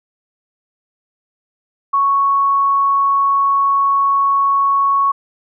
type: tone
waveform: sine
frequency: 1108.7 Hz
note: C#6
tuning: in tune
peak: -11 dBFS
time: 1.93-5.12 s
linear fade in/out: 10 ms
effects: none